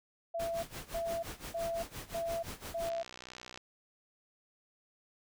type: tone bursts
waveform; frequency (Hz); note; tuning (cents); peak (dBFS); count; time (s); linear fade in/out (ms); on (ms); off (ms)
sine; 671; E5; +31; -33; 5; 0.34-3.03; 10; 290; 310
type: noise with tremolo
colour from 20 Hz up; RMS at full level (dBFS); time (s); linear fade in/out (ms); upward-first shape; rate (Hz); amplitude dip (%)
pink; -42; 0.39-2.9; 10; sine; 5.8; 85
type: click train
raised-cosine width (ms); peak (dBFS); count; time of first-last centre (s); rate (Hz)
0.2; -29; 45; 2.87-3.575; 62.4
effects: none